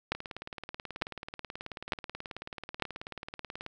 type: two click trains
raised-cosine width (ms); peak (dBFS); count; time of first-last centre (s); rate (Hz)
0.3; -23 / -12; 66 / 4; 0.15-3.664 / 0.12-2.823; 18.5 / 1.11
effects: none